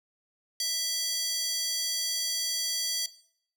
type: tone with high-pass filter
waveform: square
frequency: 659.3 Hz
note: E5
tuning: in tune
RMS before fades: -30 dBFS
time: 0.6-3.06 s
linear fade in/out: 2 ms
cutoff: 4700 Hz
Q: 2.6
effects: noise-tail reverb RT60 0.6 s tail -17 dB re dry